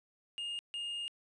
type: tone bursts at uneven times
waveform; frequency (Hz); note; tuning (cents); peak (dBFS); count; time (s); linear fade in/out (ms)
triangle; 2835; F7; +25; -35; 2; 0.38-0.59 / 0.74-1.08; 0
effects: resampled to 22050 Hz + 11-bit